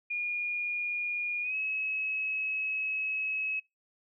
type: tone with pitch glide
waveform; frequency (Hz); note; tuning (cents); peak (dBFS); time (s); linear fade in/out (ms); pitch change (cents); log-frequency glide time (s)
sine; 2432 to 2569; D#7 to E7; -40 to -45; -30; 0.1-3.6; 10; +95; 1.42-1.55
effects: noise-tail reverb RT60 0.2 s tail -24 dB re dry